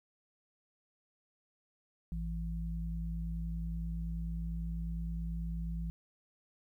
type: tone pair together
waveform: sine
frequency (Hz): 55.7 / 166.9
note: A1 / E3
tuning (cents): +22 / +22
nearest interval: octave + perfect fifth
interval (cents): 1900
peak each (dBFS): -36 / -39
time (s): 2.12-5.9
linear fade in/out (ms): 0
effects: 12-bit